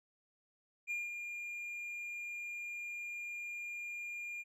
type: tone with ADSR envelope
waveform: triangle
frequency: 2409 Hz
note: D7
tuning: 43 cents sharp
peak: -33 dBFS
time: 0.87-4.44 s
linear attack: 38 ms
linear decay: 190 ms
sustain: -6 dB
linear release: 34 ms
effects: resampled to 32000 Hz